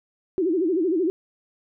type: tone with vibrato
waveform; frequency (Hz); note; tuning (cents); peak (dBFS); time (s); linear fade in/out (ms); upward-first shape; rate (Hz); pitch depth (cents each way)
sine; 347.3; F4; -10; -19; 0.38-1.1; 0; sine; 13; 190
effects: none